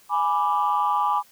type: chord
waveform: sine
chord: G# diminished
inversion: none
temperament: equal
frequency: 830.6 / 987.8 / 1174.7 Hz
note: G#5 / B5 / D6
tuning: 0 / 0 / 0 cents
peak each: -23 dBFS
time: 0.09-1.23 s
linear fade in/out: 50 ms
effects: tanh soft clip ceiling -12 dBFS + white hiss -55 dBFS RMS until 1.31 s